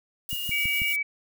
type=noise with tremolo; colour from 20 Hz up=violet; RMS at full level=-33 dBFS; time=0.29-0.96 s; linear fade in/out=0 ms; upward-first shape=square; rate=6.8 Hz; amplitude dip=25%
type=tone with vibrato; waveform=sine; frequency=2858 Hz; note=F7; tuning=39 cents sharp; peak=-31 dBFS; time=0.3-0.93 s; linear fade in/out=10 ms; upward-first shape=sine; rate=7 Hz; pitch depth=12 cents each way
type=click train; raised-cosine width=5 ms; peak=-24 dBFS; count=4; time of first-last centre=0.33-0.819 s; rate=6.14 Hz
type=tone; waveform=sine; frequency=2283 Hz; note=D7; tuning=50 cents flat; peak=-24 dBFS; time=0.51-1.03 s; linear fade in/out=10 ms
effects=none